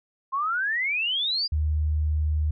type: exponential sweep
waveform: sine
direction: up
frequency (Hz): 1046.5 to 4928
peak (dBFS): -23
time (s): 0.32-1.48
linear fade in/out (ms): 20
type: tone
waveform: sine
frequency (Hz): 76.5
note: D#2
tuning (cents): -29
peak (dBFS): -21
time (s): 1.52-2.51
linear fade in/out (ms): 5
effects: none